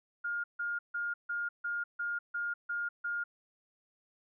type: tone bursts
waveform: sine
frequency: 1416 Hz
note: F6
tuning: 23 cents sharp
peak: -32 dBFS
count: 9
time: 0.24-3.24 s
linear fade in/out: 10 ms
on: 200 ms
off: 150 ms
effects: none